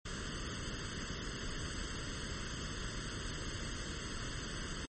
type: noise with comb filter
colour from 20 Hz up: pink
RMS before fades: -41 dBFS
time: 0.05-4.86 s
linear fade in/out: 10 ms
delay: 0.63 ms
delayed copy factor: +0.85
effects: MP3 32 kbps